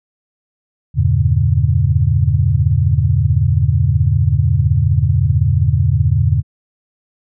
sine chord, E diminished seventh, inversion none, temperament equal with one note detuned, 82.41 / 98 / 116.54 / 141.99 Hz, E2 / G2 / Bb2 / Db3, 0 / 0 / 0 / +42 cents, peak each -16 dBFS, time 0.94-6.43 s, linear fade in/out 50 ms, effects none

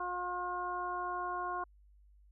harmonic tone, 357.5 Hz, F4, 41 cents sharp, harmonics 1 / 2 / 3 / 4, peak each -44 / -40 / -37 / -44 dBFS, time 0-1.64 s, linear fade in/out 5 ms, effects added 50 Hz sine -59 dBFS peak until 2.31 s

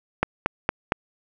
click train, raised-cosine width 0.5 ms, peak -4 dBFS, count 4, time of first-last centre 0.23-0.921 s, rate 4.34 Hz, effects none

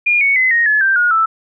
sine tone with pitch steps, 2422 / 2221 / 2037 / 1867.6 / 1712.6 / 1570.5 / 1440.1 / 1320.6 Hz, D#7 / C#7 / C7 / A#6 / A6 / G6 / F#6 / E6, -47 / +3 / -47 / +3 / -47 / +3 / -47 / +3 cents, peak -10 dBFS, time 0.06-1.26 s, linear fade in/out 10 ms, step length 150 ms, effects none

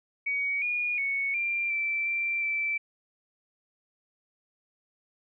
sine tone with pitch steps, 2251 / 2439 / 2217 / 2377 / 2334 / 2353 / 2328 Hz, C#7 / D#7 / C#7 / D7 / D7 / D7 / D7, +26 / -35 / 0 / +20 / -11 / +3 / -16 cents, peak -26 dBFS, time 0.26-2.78 s, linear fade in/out 10 ms, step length 360 ms, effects none

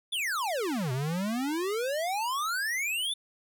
square exponential two-way sweep, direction down then up, 3607 to 123.47 to 3607 Hz, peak -29 dBFS, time 0.12-3.14 s, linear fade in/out 10 ms, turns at 0.92 s, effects none

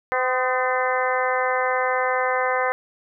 harmonic tone with a mistuned harmonic, 255.8 Hz, C4, 39 cents flat, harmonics 2 / 3 / 4 / 5 / 6 / 7 / 8, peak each -24 / -26 / -27 / -28 / -29 / -29 / -30 dBFS, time 0.12-2.72 s, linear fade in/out 0 ms, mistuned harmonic 5, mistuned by -45 cents, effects none

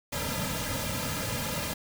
pink noise with comb filter, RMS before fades -32 dBFS, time 0.12-1.74 s, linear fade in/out 10 ms, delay 2.7 ms, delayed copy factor -0.95, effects none

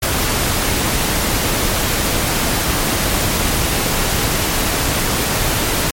pink noise, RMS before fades -17 dBFS, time 0.02-5.91 s, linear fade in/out 10 ms, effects MP3 64 kbps

